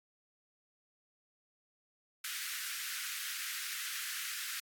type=high-pass noise; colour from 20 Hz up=pink; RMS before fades=-40 dBFS; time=2.24-4.6 s; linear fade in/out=5 ms; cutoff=1400 Hz; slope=48 dB/octave; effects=AAC 64 kbps